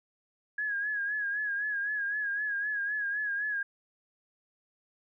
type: tone with vibrato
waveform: sine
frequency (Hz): 1661.2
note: G#6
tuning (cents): 0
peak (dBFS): -29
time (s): 0.58-3.63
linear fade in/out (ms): 5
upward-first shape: sine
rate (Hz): 3.9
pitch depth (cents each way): 59
effects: none